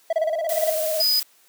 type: tone bursts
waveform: triangle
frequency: 658 Hz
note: E5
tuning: 3 cents flat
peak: -16 dBFS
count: 11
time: 0.1-0.699 s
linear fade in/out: 5 ms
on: 29 ms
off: 28 ms
type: tone with vibrato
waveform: sine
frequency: 630 Hz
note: D#5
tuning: 21 cents sharp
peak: -22 dBFS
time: 0.16-1.02 s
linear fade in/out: 10 ms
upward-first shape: sine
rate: 18 Hz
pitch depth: 44 cents each way
type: noise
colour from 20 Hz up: blue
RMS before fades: -29 dBFS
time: 0.49-1.23 s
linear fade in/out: 2 ms
type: tone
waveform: square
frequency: 4978 Hz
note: D#8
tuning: in tune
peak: -18 dBFS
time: 1-1.2 s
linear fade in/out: 5 ms
effects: white hiss -57 dBFS RMS until 1.48 s + high-pass 300 Hz 12 dB/octave